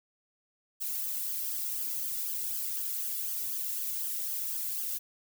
violet noise with flanger, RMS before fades -34 dBFS, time 0.8-4.99 s, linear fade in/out 20 ms, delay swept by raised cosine 0.62 to 1.48 ms, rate 4 Hz, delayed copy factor +0.9, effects none

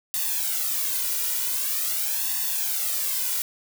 blue noise with flanger, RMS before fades -26 dBFS, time 0.14-3.42 s, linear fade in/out 0 ms, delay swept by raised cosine 1.1 to 2.1 ms, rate 0.45 Hz, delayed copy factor +0.9, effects none

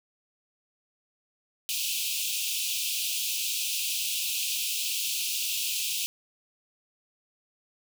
pink high-pass noise, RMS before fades -30 dBFS, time 1.69-6.06 s, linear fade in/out 0 ms, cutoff 2500 Hz, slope 96 dB/octave, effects none

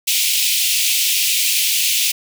pink high-pass noise, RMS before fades -17 dBFS, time 0.07-2.12 s, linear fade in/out 10 ms, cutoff 2400 Hz, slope 48 dB/octave, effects none

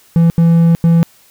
triangle tone bursts at uneven times, 167.2 Hz, E3, 25 cents sharp, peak -4 dBFS, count 3, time 0.16-0.3 / 0.38-0.75 / 0.84-1.03 s, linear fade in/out 0 ms, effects white hiss -48 dBFS RMS until 1.3 s

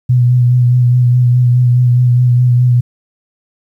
sine tone with vibrato, 123.5 Hz, B2, in tune, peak -6 dBFS, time 0.09-2.81 s, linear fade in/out 10 ms, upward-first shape sine, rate 4.8 Hz, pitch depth 26 cents each way, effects 8-bit

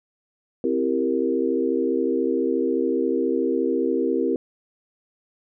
sine chord, C dominant seventh, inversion none, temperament equal with one note detuned, 261.6 / 332.1 / 392 / 466.2 Hz, C4 / E4 / G4 / Bb4, 0 / +13 / 0 / 0 cents, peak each -25 dBFS, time 0.64-4.36 s, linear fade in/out 2 ms, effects none

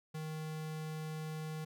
square tone, 156.3 Hz, D#3, 8 cents sharp, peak -40 dBFS, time 0.14-1.65 s, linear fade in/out 10 ms, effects none

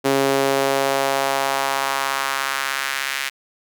sawtooth tone with high-pass filter sweep, 136.8 Hz, C#3, 23 cents flat, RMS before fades -21 dBFS, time 0.04-3.3 s, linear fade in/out 20 ms, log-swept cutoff 350 to 2000 Hz, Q 1.6, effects none

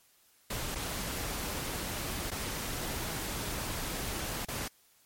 pink noise with dropouts, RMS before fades -36 dBFS, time 0.5-4.68 s, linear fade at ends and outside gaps 5 ms, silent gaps 0.749-0.755 / 2.304-2.314 / 4.451-4.483 s, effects white hiss -65 dBFS RMS until 5.05 s + MP3 64 kbps

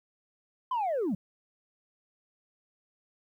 sine linear sweep, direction down, 1046.5 to 163.5 Hz, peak -25 dBFS, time 0.71-1.15 s, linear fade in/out 5 ms, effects tanh soft clip ceiling -25 dBFS + 11-bit

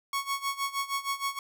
sawtooth tone with tremolo, 1107 Hz, C#6, 3 cents flat, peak -23 dBFS, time 0.13-1.39 s, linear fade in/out 2 ms, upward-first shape sine, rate 6.4 Hz, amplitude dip 85%, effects none

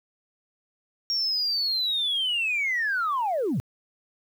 sine linear sweep, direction down, 5588 to 95.8 Hz, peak -22 dBFS, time 1.1-3.6 s, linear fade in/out 0 ms, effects tanh soft clip ceiling -19 dBFS + 9-bit

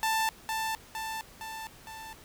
sawtooth tone with echo, 886 Hz, A5, 12 cents sharp, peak -22 dBFS, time 0.03-0.29 s, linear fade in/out 0 ms, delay 460 ms, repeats 4, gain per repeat -4 dB, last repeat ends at 2.13 s, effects pink hiss -53 dBFS RMS until 2.24 s

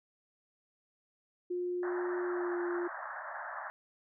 sine tone with pitch glide, 356.6 to 349.9 Hz, F4 to F4, +36 to +3 cents, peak -32 dBFS, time 1.5-2.88 s, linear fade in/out 10 ms, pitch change -33 cents, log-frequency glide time 2.24-2.59 s
white band-pass noise, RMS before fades -42 dBFS, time 1.83-3.7 s, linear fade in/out 0 ms, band 580 to 1800 Hz, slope 96 dB/octave
effects none

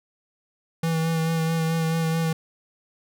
square tone with vibrato, 162.9 Hz, E3, 20 cents flat, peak -22 dBFS, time 0.83-2.33 s, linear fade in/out 5 ms, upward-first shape sine, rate 4.6 Hz, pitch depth 21 cents each way, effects none

